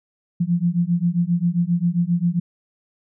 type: beating tone pair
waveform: sine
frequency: 169.5 / 177 Hz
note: E3 / F3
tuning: +49 / +23 cents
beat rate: 7.5 Hz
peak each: -20 dBFS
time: 0.4-2.4 s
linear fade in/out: 10 ms
effects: none